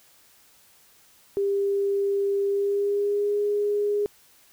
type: tone with pitch glide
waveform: sine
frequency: 398.6 to 412.2 Hz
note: G4 to G#4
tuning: +29 to -13 cents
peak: -21 dBFS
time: 1.37-4.06 s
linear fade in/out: 0 ms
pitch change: +58 cents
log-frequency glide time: 2.47-3.39 s
effects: white hiss -57 dBFS RMS until 4.52 s